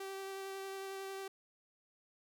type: tone with vibrato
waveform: sawtooth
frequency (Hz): 387.9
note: G4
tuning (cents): -18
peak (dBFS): -38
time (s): 0-1.28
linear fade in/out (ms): 5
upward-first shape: sine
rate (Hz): 11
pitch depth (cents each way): 10
effects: none